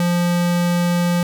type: tone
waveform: square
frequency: 174.61 Hz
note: F3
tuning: in tune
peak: -16 dBFS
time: 0-1.23 s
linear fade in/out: 2 ms
effects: none